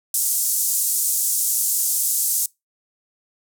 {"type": "band-pass noise", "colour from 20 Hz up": "pink", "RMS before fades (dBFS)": -21, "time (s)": [0.14, 2.46], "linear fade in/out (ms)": 2, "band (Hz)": [7200, 15000], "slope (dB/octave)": 24, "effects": ["noise-tail reverb RT60 0.2 s tail -24 dB re dry"]}